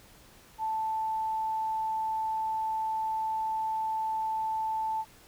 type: tone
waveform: sine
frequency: 880 Hz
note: A5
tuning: in tune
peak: -28 dBFS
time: 0.58-5.05 s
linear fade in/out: 50 ms
effects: pink hiss -56 dBFS RMS until 5.27 s